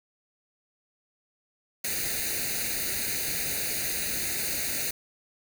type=noise with comb filter; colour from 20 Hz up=white; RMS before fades=-30 dBFS; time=1.84-4.91 s; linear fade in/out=5 ms; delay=0.46 ms; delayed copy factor=+0.85; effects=none

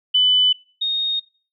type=tone pair in turn; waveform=sine; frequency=3000 / 3713 Hz; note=F#7 / A#7; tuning=+23 / -8 cents; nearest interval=major third; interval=369 cents; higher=second; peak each=-12 / -18 dBFS; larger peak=first; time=0.14-0.53 / 0.81-1.2 s; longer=neither; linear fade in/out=10 ms; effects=noise-tail reverb RT60 0.4 s tail -23 dB re dry

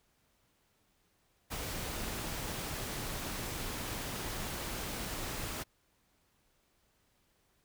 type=noise; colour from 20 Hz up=pink; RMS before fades=-39 dBFS; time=1.5-5.64 s; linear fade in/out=20 ms; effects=pink hiss -73 dBFS RMS until 7.64 s

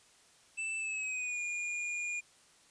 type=tone with pitch glide; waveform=square; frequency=2647 to 2427 Hz; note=E7 to D#7; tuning=+7 to -44 cents; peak=-35 dBFS; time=0.57-2.21 s; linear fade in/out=20 ms; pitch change=-151 cents; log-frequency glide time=0.78-1.41 s; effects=white hiss -63 dBFS RMS until 2.7 s + resampled to 22050 Hz

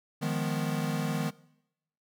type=chord; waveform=square; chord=F half-diminished seventh; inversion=third; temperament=equal; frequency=155.56 / 174.61 / 207.7 / 246.9 Hz; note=Eb3 / F3 / Ab3 / Cb4; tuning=0 / 0 / 0 / 0 cents; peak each=-32 / -37 / -36 / -36 dBFS; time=0.21-1.31 s; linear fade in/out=20 ms; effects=noise-tail reverb RT60 0.8 s tail -21 dB re dry

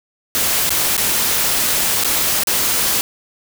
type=noise with dropouts; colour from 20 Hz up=white; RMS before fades=-17 dBFS; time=0.35-3.01 s; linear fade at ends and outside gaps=0 ms; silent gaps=0.693-0.705 / 0.967-0.978 / 2.037-2.046 / 2.435-2.472 s; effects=none

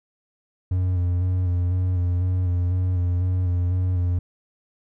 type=tone with vibrato; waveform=triangle; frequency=90 Hz; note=F#2; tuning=47 cents flat; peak=-17 dBFS; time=0.71-4.19 s; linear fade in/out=5 ms; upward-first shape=square; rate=2 Hz; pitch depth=28 cents each way; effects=none

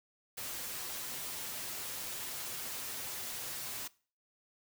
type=noise with comb filter; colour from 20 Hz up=white; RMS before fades=-41 dBFS; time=0.37-3.88 s; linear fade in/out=10 ms; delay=7.9 ms; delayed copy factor=+0.5; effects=noise-tail reverb RT60 0.4 s tail -21 dB re dry

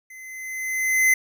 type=tone with level ramp; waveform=square; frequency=2049 Hz; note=C7; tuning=37 cents flat; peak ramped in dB=-41 to -14 dBFS; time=0.1-1.14 s; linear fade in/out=5 ms; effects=none

